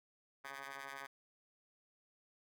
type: ring-modulated tone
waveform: 10% pulse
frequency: 138.59 Hz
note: C#3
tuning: in tune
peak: -35 dBFS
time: 0.44-1.07 s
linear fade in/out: 10 ms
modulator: 1380 Hz
effects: none